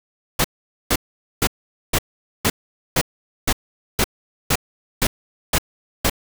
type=noise bursts; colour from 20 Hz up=pink; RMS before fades=-17 dBFS; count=12; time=0.39-6.098 s; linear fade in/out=5 ms; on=54 ms; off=460 ms; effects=none